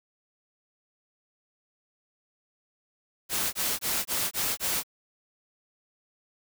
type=noise bursts; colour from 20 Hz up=white; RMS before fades=-28 dBFS; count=6; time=3.29-4.835 s; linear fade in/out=50 ms; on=240 ms; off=21 ms; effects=none